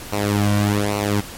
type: tone with flanger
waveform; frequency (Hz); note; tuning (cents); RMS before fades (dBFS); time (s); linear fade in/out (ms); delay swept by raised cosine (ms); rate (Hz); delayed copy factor
sawtooth; 102.8; G#2; -17; -19; 0.12-1.21; 10; 0.59 to 2.39; 1.2; -0.8
effects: pink hiss -35 dBFS RMS until 1.37 s + MP3 64 kbps